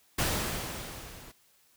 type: noise with level ramp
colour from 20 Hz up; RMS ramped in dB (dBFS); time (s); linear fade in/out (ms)
pink; -27 to -50; 0.18-1.32; 10
effects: white hiss -65 dBFS RMS until 1.76 s